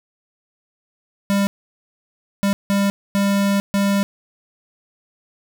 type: tone bursts at uneven times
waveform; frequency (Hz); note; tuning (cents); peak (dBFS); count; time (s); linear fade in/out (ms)
square; 199.3; G3; +29; -16; 5; 1.3-1.47 / 2.43-2.53 / 2.7-2.9 / 3.15-3.6 / 3.74-4.03; 0
effects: none